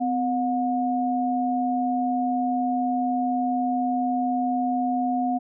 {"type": "tone pair together", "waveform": "sine", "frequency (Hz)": [254.9, 721], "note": ["C4", "F#5"], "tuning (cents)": [-45, -45], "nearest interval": "octave + tritone", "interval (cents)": 1800, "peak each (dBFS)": [-24, -24], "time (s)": [0, 5.39], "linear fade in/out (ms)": 20, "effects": []}